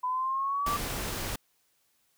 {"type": "exponential sweep", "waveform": "sine", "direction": "up", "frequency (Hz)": [997, 1174.7], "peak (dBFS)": -27, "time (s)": [0.03, 0.77], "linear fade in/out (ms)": 10}
{"type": "noise", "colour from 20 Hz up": "pink", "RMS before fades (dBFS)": -34, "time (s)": [0.66, 1.36], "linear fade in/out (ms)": 5}
{"effects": ["white hiss -71 dBFS RMS until 2.17 s"]}